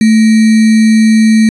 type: tone with sample-and-hold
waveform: sine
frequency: 220 Hz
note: A3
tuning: in tune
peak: -3 dBFS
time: 0.01-1.49 s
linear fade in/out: 2 ms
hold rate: 2100 Hz
effects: resampled to 24000 Hz